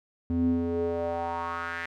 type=tone with band-pass filter sweep; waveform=square; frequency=84.6 Hz; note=E2; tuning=45 cents sharp; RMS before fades=-29 dBFS; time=0.3-1.86 s; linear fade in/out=0 ms; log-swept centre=200 to 1900 Hz; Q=3.9; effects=none